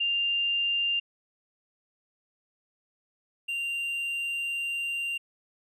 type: tone pair in turn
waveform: sine / triangle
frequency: 2794 / 2778 Hz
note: F7 / F7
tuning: 0 / -10 cents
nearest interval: unison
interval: 10 cents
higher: first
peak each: -24 / -27 dBFS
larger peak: first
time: 0-1 / 3.48-5.18 s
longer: second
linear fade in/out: 10 ms
effects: resampled to 32000 Hz